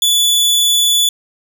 sawtooth tone, 3454 Hz, A7, 33 cents flat, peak -7 dBFS, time 0.02-1.09 s, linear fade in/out 2 ms, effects none

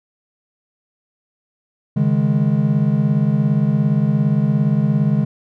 triangle chord, C# suspended second, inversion none, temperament just, 138.59 / 155.92 / 207.9 Hz, C#3 / D#3 / G#3, 0 / +4 / +2 cents, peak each -16 dBFS, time 1.96-5.25 s, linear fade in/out 10 ms, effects none

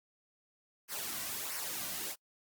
white noise with flanger, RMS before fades -39 dBFS, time 0.88-2.16 s, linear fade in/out 50 ms, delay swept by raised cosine 0.26 to 2.36 ms, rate 1.5 Hz, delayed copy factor -0.65, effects noise-tail reverb RT60 0.1 s tail -25 dB re dry + Opus 48 kbps

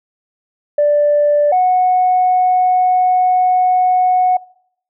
sine tone pair in turn, 587.3 / 734.4 Hz, D5 / F#5, 0 / -13 cents, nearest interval major third, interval 387 cents, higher second, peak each -8 dBFS, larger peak neither, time 0.78-1.52 / 1.52-4.37 s, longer second, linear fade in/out 5 ms, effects noise-tail reverb RT60 0.7 s tail -25 dB re dry + tanh soft clip ceiling -5 dBFS

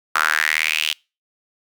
sawtooth tone with high-pass filter sweep, 77.9 Hz, D#2, 3 cents sharp, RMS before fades -20 dBFS, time 0.15-0.93 s, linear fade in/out 5 ms, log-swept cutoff 1300 to 3100 Hz, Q 5.3, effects noise-tail reverb RT60 0.3 s tail -26 dB re dry

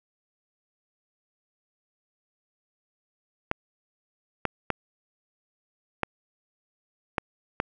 clicks, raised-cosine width 0.5 ms, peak -9 dBFS, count 6, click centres 3.514 / 4.453 / 4.703 / 6.033 / 7.182 / 7.601 s, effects none

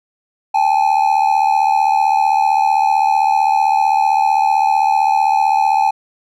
triangle ring-modulated tone, 830.6 Hz, G#5, in tune, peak -6 dBFS, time 0.54-5.91 s, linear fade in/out 10 ms, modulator 37.8 Hz, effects none

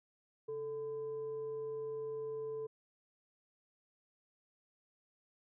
sine tone with frequency modulation, 440 Hz, A4, in tune, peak -38 dBFS, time 0.48-2.67 s, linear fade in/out 10 ms, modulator 575 Hz, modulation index 0.24, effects none

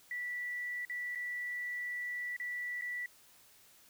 sine tone with dropouts, 1960 Hz, B6, 14 cents flat, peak -36 dBFS, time 0.11-3.06 s, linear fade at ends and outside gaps 2 ms, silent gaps 0.851-0.897 / 1.15-1.156 / 2.365-2.399 / 2.812-2.82 s, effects white hiss -62 dBFS RMS until 3.89 s

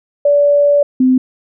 sine tone pair in turn, 577 / 257 Hz, D5 / C4, -31 / -31 cents, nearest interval octave + major second, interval 1400 cents, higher first, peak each -7 dBFS, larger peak neither, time 0.25-0.83 / 1-1.18 s, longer first, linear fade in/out 5 ms, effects none

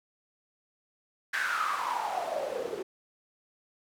white noise with band-pass filter sweep, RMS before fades -32 dBFS, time 1.33-2.83 s, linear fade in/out 10 ms, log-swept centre 1700 to 390 Hz, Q 7.8, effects none

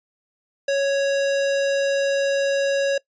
square tone, 554.4 Hz, C#5, in tune, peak -19 dBFS, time 0.68-2.98 s, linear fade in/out 5 ms, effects noise-tail reverb RT60 0.1 s tail -22 dB re dry + resampled to 16000 Hz

